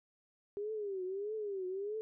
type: tone with vibrato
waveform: sine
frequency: 400 Hz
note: G4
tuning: 35 cents sharp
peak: -36 dBFS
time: 0.57-2.01 s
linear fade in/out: 0 ms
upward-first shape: triangle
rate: 1.6 Hz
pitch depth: 170 cents each way
effects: none